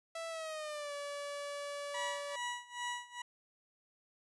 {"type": "tone with pitch glide", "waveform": "sawtooth", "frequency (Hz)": [659.3, 574], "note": ["E5", "D5"], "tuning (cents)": [0, -40], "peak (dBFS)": -36, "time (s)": [0.15, 2.36], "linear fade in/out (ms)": 5, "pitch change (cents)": -240, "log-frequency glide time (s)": [0.29, 0.93]}
{"type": "tone with tremolo", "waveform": "20% pulse", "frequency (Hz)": 971, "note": "B5", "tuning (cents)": -30, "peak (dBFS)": -31, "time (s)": [1.94, 3.22], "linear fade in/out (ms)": 5, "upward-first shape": "sine", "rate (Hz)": 2.4, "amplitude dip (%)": 90}
{"effects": ["resampled to 24000 Hz"]}